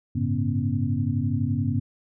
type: tone cluster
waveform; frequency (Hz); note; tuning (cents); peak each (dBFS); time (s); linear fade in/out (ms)
sine; 98.5 / 110.2 / 139.5 / 241.6 / 274.1; G2 / A2 / C#3 / B3 / C#4; +9 / +3 / +11 / -38 / -19; -27 / -28 / -28 / -28 / -32; 0.15-1.8; 10
effects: none